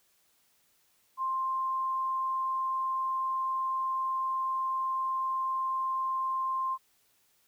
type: tone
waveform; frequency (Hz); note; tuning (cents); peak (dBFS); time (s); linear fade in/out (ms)
sine; 1052; C6; +9; -28; 1.17-6.78; 50
effects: white hiss -69 dBFS RMS until 7.47 s